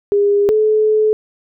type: tone pair in turn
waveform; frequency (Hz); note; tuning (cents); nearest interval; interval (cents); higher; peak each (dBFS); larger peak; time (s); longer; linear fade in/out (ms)
sine; 406.3 / 430.5; G#4 / A4; -38 / -38; minor second; 100; second; -10; neither; 0.12-0.49 / 0.49-1.13; second; 0
effects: none